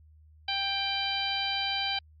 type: harmonic tone with a mistuned harmonic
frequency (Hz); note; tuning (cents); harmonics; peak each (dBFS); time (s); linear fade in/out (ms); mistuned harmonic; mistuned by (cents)
789; G5; +11; 1 / 2 / 3 / 4 / 5 / 6; -34 / -38 / -35 / -32 / -34 / -37; 0.48-1.99; 5; 4; -32
effects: added 77 Hz sine -53 dBFS peak until 2.2 s + MP3 48 kbps